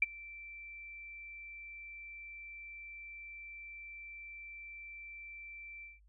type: tone with ADSR envelope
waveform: sine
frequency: 2340 Hz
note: D7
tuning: 7 cents flat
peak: -22 dBFS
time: 0.02-6 s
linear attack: 4 ms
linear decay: 24 ms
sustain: -24 dB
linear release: 170 ms
effects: added 51 Hz sine -61 dBFS peak until 6.08 s